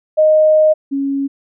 sine tone pair in turn, 620 / 276.2 Hz, D#5 / C#4, -6 / -6 cents, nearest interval octave + major second, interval 1400 cents, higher first, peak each -7 / -15 dBFS, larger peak first, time 0.17-0.74 / 0.91-1.28 s, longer first, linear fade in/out 20 ms, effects none

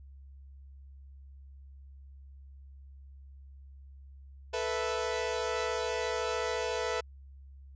sawtooth chord, A suspended second, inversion none, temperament equal, 440 / 493.9 / 659.3 Hz, A4 / B4 / E5, 0 / 0 / 0 cents, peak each -31 / -30 / -33 dBFS, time 4.53-7.01 s, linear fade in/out 10 ms, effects added 68 Hz sine -48 dBFS peak until 7.75 s + resampled to 16000 Hz

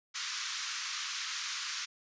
white band-pass noise, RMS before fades -38 dBFS, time 0.14-1.86 s, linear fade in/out 20 ms, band 1100 to 6700 Hz, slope 48 dB/octave, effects resampled to 16000 Hz

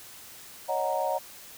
sine chord, D# minor seventh, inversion third, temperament equal, 554.4 / 622.3 / 740 / 932.3 Hz, C#5 / D#5 / F#5 / A#5, 0 / 0 / 0 / 0 cents, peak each -31 dBFS, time 0.68-1.19 s, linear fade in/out 20 ms, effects white hiss -47 dBFS RMS until 1.57 s

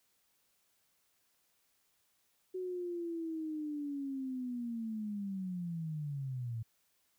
sine linear sweep, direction down, 372.6 to 110.5 Hz, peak -36 dBFS, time 2.54-6.63 s, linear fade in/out 10 ms, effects white hiss -75 dBFS RMS until 7.18 s

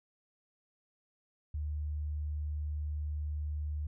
sine tone, 75 Hz, D2, 37 cents sharp, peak -33 dBFS, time 1.54-3.87 s, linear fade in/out 5 ms, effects none

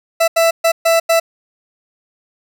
40% pulse tone bursts at uneven times, 663 Hz, E5, 10 cents sharp, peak -9 dBFS, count 5, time 0.2-0.28 / 0.36-0.51 / 0.64-0.72 / 0.85-1 / 1.09-1.2 s, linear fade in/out 10 ms, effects none

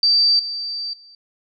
sine tone with level steps, 4652 Hz, D8, 17 cents flat, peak -12 / -24 / -43 dBFS, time 0.03-1.15 s, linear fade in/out 2 ms, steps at 0.39 / 0.93 s, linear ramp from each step 5 ms, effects none

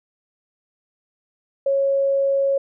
sine tone, 550 Hz, C#5, 14 cents flat, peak -16 dBFS, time 1.66-2.58 s, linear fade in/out 5 ms, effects none

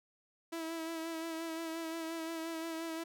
sawtooth tone with vibrato, 327 Hz, E4, 14 cents flat, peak -34 dBFS, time 0.52-3.04 s, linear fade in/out 10 ms, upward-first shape sine, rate 5.7 Hz, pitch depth 30 cents each way, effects none

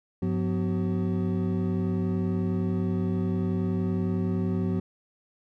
triangle tone cluster, 98.9 / 179.5 / 250.4 / 379 Hz, G2 / F3 / B3 / F#4, +16 / +48 / +24 / +42 cents, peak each -28 / -25 / -30 / -32 dBFS, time 0.22-4.8 s, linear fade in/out 5 ms, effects none

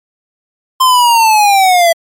square linear sweep, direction down, 1046.5 to 659.3 Hz, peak -6 dBFS, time 0.8-1.93 s, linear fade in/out 10 ms, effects MP3 64 kbps

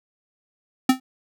square tone with exponential decay, 259.3 Hz, C4, 15 cents flat, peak -10 dBFS, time 0.89-1 s, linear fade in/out 5 ms, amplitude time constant 23 ms, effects none

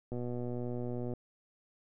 click train, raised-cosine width 2 ms, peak -26 dBFS, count 125, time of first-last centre 0.12-1.136 s, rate 122 Hz, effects none

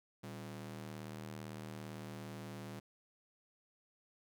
sawtooth ring-modulated tone, 155.56 Hz, D#3, in tune, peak -38 dBFS, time 0.23-2.8 s, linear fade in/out 10 ms, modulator 39 Hz, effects none

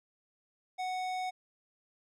sine tone with tanh clipping, 740 Hz, F#5, in tune, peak -35 dBFS, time 0.78-1.31 s, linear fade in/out 20 ms, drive 17 dB, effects none

